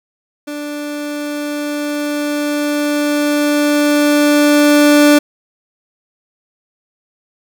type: tone with level ramp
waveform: 30% pulse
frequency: 293.7 Hz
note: D4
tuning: in tune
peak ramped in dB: -20 to -3 dBFS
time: 0.47-5.19 s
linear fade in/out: 10 ms
effects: none

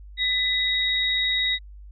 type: tone pair together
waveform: sine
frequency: 2000 / 3786 Hz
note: B6 / A#7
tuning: +21 / +26 cents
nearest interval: major seventh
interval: 1105 cents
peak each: -25 / -22 dBFS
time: 0.17-1.59 s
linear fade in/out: 50 ms
effects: added 50 Hz sine -40 dBFS peak until 1.91 s

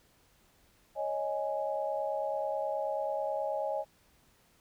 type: chord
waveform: sine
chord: C# suspended second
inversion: none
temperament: just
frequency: 554.4 / 623.7 / 831.5 Hz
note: C#5 / D#5 / G#5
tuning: 0 / +4 / +2 cents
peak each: -35 / -34 / -36 dBFS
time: 0.95-3.85 s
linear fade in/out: 50 ms
effects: pink hiss -66 dBFS RMS until 4.6 s

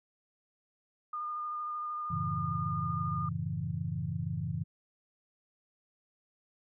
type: tone with vibrato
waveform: sine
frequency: 1215 Hz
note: D#6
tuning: 42 cents flat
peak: -34 dBFS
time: 1.13-3.29 s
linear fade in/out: 5 ms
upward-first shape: square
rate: 13 Hz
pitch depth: 11 cents each way
type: chord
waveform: sine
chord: F# minor seventh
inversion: none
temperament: equal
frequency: 92.5 / 110 / 138.59 / 164.81 Hz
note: F#2 / A2 / C#3 / E3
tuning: 0 / 0 / 0 / 0 cents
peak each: -39 / -39 / -37 / -36 dBFS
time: 2.1-4.64 s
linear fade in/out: 10 ms
effects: none

